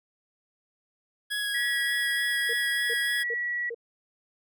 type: tone with vibrato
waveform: 25% pulse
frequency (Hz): 1664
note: G#6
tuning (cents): +3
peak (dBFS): -24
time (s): 1.3-3.24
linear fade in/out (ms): 20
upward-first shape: sine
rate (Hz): 3.4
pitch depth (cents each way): 11
type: tone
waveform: sine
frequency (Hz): 1933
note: B6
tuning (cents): -38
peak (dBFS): -27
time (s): 1.54-3.7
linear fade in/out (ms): 10
type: tone bursts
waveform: sine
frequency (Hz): 466.2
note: A#4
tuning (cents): 0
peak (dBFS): -32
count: 4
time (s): 2.49-3.746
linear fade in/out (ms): 5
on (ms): 44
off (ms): 360
effects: none